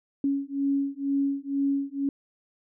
sine beating tone pair, 276.9 / 279 Hz, C#4 / C#4, -2 / +11 cents, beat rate 2.1 Hz, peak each -27 dBFS, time 0.24-2.09 s, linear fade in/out 2 ms, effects none

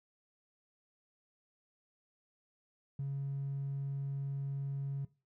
triangle tone, 138.59 Hz, C#3, in tune, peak -31 dBFS, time 2.99-5.05 s, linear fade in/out 5 ms, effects noise-tail reverb RT60 0.3 s tail -22 dB re dry + tanh soft clip ceiling -32 dBFS

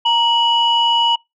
sine tone pair together, 932.3 / 2936 Hz, A#5 / F#7, 0 / -14 cents, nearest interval octave + minor sixth, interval 1986 cents, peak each -14 dBFS, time 0.05-1.16 s, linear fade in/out 10 ms, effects noise-tail reverb RT60 0.2 s tail -26 dB re dry + tanh soft clip ceiling -5 dBFS

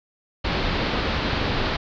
pink low-pass noise, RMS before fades -24 dBFS, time 0.44-1.77 s, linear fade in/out 10 ms, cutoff 4600 Hz, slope 48 dB/octave, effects none

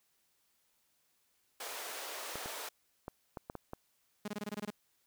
pink high-pass noise, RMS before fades -43 dBFS, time 1.6-2.69 s, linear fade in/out 5 ms, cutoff 450 Hz, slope 24 dB/octave
clicks, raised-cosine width 1 ms, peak -27 dBFS, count 7, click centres 2.356 / 2.459 / 3.081 / 3.372 / 3.499 / 3.553 / 3.734 s
sawtooth tone bursts, 207.7 Hz, G#3, in tune, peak -33 dBFS, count 9, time 4.25-4.705 s, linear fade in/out 5 ms, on 31 ms, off 22 ms
effects white hiss -75 dBFS RMS until 5.06 s

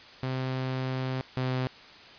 sawtooth tone pair in turn, 130.2 / 128.7 Hz, C3 / C3, -8 / -28 cents, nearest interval unison, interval 20 cents, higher first, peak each -25 / -23 dBFS, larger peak second, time 0.23-1.21 / 1.37-1.67 s, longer first, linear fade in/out 0 ms, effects white hiss -49 dBFS RMS until 2.18 s + resampled to 11025 Hz

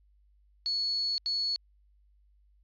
sine tone bursts at uneven times, 4394 Hz, C#8, 16 cents flat, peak -27 dBFS, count 2, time 0.66-1.18 / 1.26-1.56 s, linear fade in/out 0 ms, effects added 50 Hz sine -61 dBFS peak until 2.63 s + resampled to 11025 Hz

